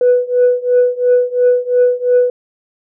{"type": "tone with tremolo", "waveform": "sine", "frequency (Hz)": 493.9, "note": "B4", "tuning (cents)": 0, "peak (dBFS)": -4, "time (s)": [0.01, 2.3], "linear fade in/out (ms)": 2, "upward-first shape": "triangle", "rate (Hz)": 2.9, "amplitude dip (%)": 95, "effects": ["tanh soft clip ceiling -4 dBFS"]}